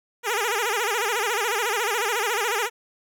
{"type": "tone with vibrato", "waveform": "10% pulse", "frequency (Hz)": 441.5, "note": "A4", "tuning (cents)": 6, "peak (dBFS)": -14, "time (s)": [0.23, 2.7], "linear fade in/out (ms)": 50, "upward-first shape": "sine", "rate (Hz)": 14, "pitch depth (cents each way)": 180, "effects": []}